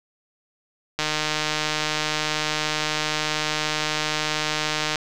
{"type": "click train", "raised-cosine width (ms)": 0.2, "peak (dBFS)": -6, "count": 608, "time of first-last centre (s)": [0.99, 4.957], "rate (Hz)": 153, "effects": []}